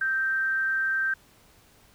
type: tone with frequency modulation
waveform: sine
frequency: 1568 Hz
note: G6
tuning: in tune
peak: -23 dBFS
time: 0.01-1.14 s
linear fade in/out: 5 ms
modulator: 269 Hz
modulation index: 0.24
effects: pink hiss -58 dBFS RMS until 1.94 s